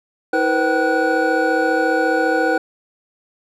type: tone cluster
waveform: triangle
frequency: 321.5 / 478.4 / 513 / 768 / 1468 Hz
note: E4 / A#4 / C5 / G5 / F#6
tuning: -43 / +45 / -34 / -36 / -14 cents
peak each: -19 dBFS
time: 0.33-2.58 s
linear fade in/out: 5 ms
effects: tanh soft clip ceiling -3 dBFS